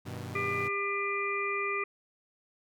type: chord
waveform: sawtooth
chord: G augmented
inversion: none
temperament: equal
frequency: 98 / 123.47 / 155.56 Hz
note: G2 / B2 / D#3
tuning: 0 / 0 / 0 cents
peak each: -37 / -37 / -41 dBFS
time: 0.05-0.69 s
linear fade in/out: 20 ms
type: harmonic tone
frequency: 400 Hz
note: G4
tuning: 35 cents sharp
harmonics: 1 / 3 / 5 / 6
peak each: -35 / -34 / -36 / -34 dBFS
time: 0.35-1.84 s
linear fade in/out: 5 ms
effects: none